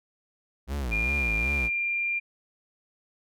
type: tone with vibrato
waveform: 45% pulse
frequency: 61.74 Hz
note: B1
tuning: in tune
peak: -28 dBFS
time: 0.67-1.7 s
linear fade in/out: 50 ms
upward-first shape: sine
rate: 2.6 Hz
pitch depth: 270 cents each way
type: tone with pitch glide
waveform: sine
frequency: 2408 to 2389 Hz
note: D7 to D7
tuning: +43 to +29 cents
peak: -25 dBFS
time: 0.91-2.2 s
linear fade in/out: 20 ms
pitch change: -14 cents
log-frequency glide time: 1.02-1.55 s
effects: none